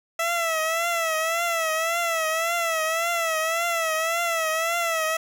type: tone with vibrato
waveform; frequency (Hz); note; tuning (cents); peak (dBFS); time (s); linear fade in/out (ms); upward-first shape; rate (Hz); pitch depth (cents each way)
15% pulse; 659.3; E5; 0; -16; 0.19-5.17; 5; triangle; 1.8; 86
effects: none